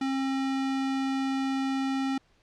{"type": "tone", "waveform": "square", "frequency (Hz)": 268.4, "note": "C4", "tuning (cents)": 44, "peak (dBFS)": -27, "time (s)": [0.01, 2.18], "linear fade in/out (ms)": 5, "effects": ["pink hiss -65 dBFS RMS until 2.42 s", "low-pass 5000 Hz 12 dB/octave"]}